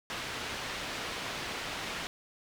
white low-pass noise, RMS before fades -38 dBFS, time 0.1-2.07 s, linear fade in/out 0 ms, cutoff 3300 Hz, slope 12 dB/octave, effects none

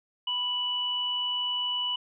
sine tone pair together, 987.8 / 2960 Hz, B5 / F#7, 0 / 0 cents, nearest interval octave + perfect fifth, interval 1900 cents, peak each -36 / -27 dBFS, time 0.27-1.96 s, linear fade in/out 5 ms, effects none

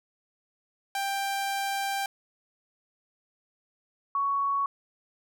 sawtooth / sine tone pair in turn, 789 / 1115.8 Hz, G5 / C#6, +11 / +11 cents, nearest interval tritone, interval 600 cents, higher second, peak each -24 dBFS, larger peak neither, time 0.95-2.06 / 4.15-4.66 s, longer first, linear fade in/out 2 ms, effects none

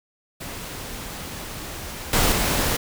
pink noise with level steps, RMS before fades -34 / -19 / -22 dBFS, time 0.4-2.77 s, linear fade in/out 10 ms, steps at 2.13 / 2.32 s, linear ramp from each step 2 ms, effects none

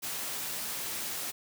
white high-pass noise, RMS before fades -36 dBFS, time 0.02-1.32 s, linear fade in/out 20 ms, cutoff 110 Hz, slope 12 dB/octave, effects none

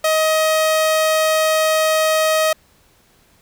sawtooth tone, 630 Hz, D#5, 21 cents sharp, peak -10 dBFS, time 0.04-2.53 s, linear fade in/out 5 ms, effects pink hiss -55 dBFS RMS until 3.41 s

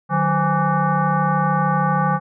sine tone with frequency modulation, 487.5 Hz, B4, 23 cents flat, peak -15 dBFS, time 0.09-2.2 s, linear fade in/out 50 ms, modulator 336 Hz, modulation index 2.5, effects none

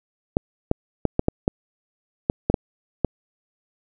clicks, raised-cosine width 2 ms, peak -4 dBFS, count 10, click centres 0.369 / 0.714 / 1.053 / 1.194 / 1.284 / 1.479 / 2.299 / 2.5 / 2.542 / 3.047 s, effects none

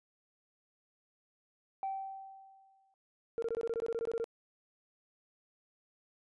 sine tone with exponential decay, 775 Hz, G5, 20 cents flat, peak -31 dBFS, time 1.83-2.94 s, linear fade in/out 1 ms, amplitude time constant 240 ms
sine tone bursts, 460 Hz, A#4, 23 cents flat, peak -30 dBFS, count 14, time 3.38-4.242 s, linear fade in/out 0 ms, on 43 ms, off 20 ms
effects tanh soft clip ceiling -30 dBFS + resampled to 22050 Hz

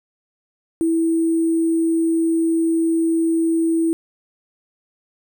sine tone with sample-and-hold, 328.4 Hz, E4, 6 cents flat, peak -15 dBFS, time 0.81-3.93 s, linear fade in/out 0 ms, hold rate 8820 Hz, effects none

